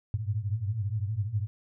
sine tone cluster, 95.2 / 100.8 / 108.2 / 113.1 Hz, F#2 / G2 / A2 / A2, +50 / +49 / -29 / +48 cents, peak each -37 / -31 / -38 / -32 dBFS, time 0.14-1.47 s, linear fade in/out 0 ms, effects none

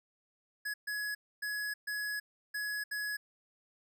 square tone bursts at uneven times, 1684 Hz, G#6, 24 cents sharp, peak -35 dBFS, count 6, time 0.65-0.74 / 0.87-1.15 / 1.42-1.74 / 1.87-2.2 / 2.54-2.84 / 2.91-3.17 s, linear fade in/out 10 ms, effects none

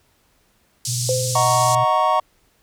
pink band-pass noise, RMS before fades -26 dBFS, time 0.85-1.75 s, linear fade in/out 2 ms, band 5000 to 9300 Hz, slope 24 dB/octave
sine tone with vibrato, 122.2 Hz, B2, 18 cents flat, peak -23 dBFS, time 0.87-1.85 s, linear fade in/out 20 ms, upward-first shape sine, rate 19 Hz, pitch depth 65 cents each way
sine tone with exponential decay, 513 Hz, C5, 34 cents flat, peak -16 dBFS, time 1.09-1.74 s, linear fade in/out 1 ms, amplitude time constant 140 ms
triangle chord, D# minor seventh, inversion none, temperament equal, 622.3 / 740 / 932.3 / 1108.7 Hz, D#5 / F#5 / A#5 / C#6, 0 / 0 / 0 / 0 cents, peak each -20 / -19 / -19 / -17 dBFS, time 1.35-2.2 s, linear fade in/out 5 ms
effects pink hiss -61 dBFS RMS until 2.62 s

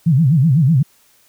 sine tone with vibrato, 146.83 Hz, D3, in tune, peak -9 dBFS, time 0.06-0.83 s, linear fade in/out 10 ms, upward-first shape sine, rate 8 Hz, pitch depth 270 cents each way, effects white hiss -54 dBFS RMS until 1.28 s

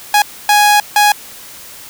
sawtooth tone bursts at uneven times, 830.6 Hz, G#5, in tune, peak -3 dBFS, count 3, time 0.14-0.22 / 0.49-0.8 / 0.96-1.12 s, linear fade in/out 2 ms, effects white hiss -34 dBFS RMS until 1.89 s

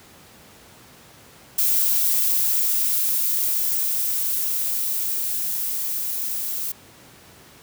violet noise with level ramp, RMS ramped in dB -19 to -27 dBFS, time 1.58-6.72 s, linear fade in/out 5 ms, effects pink hiss -48 dBFS RMS until 7.62 s + high-pass 80 Hz 12 dB/octave

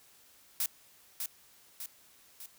blue noise with echo, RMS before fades -31 dBFS, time 0.6-0.66 s, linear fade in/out 2 ms, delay 600 ms, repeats 3, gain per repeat -5 dB, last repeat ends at 2.46 s, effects white hiss -61 dBFS RMS until 2.58 s

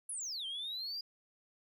sine exponential two-way sweep, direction down then up, 11000 to 3101 to 4896 Hz, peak -36 dBFS, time 0.09-1.01 s, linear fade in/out 5 ms, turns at 0.46 s, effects tanh soft clip ceiling -36 dBFS

